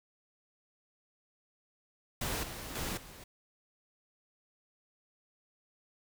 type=noise with level steps; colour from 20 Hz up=pink; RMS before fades=-35 / -43 / -37 / -51 dBFS; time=2.21-3.24 s; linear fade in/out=5 ms; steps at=2.43 / 2.75 / 2.97 s; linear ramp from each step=5 ms; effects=none